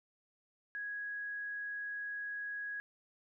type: tone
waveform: sine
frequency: 1661.2 Hz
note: G#6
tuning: in tune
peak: -38 dBFS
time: 0.75-2.8 s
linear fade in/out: 0 ms
effects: none